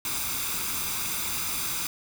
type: noise with comb filter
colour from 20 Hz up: white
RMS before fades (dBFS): -30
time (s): 0.05-1.87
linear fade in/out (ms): 2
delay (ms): 0.82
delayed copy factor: +0.6
effects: none